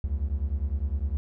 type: beating tone pair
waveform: triangle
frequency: 66.4 / 76.3 Hz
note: C2 / D#2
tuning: +26 / -33 cents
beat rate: 9.9 Hz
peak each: -26 / -27 dBFS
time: 0.04-1.17 s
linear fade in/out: 0 ms
effects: none